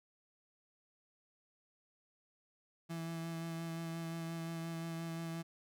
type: tone with vibrato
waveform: 35% pulse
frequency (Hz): 165.4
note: E3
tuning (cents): +6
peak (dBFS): -38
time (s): 2.89-5.43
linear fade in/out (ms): 20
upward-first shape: sine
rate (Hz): 5.7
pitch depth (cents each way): 14
effects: none